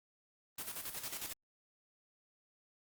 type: noise with tremolo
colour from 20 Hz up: white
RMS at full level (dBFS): -41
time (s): 0.58-1.33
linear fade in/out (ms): 5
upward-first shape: square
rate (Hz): 11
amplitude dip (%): 60
effects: Opus 24 kbps